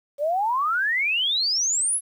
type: exponential sweep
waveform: sine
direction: up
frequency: 555 to 11170 Hz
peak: -20 dBFS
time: 0.18-2.01 s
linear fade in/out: 50 ms
effects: 9-bit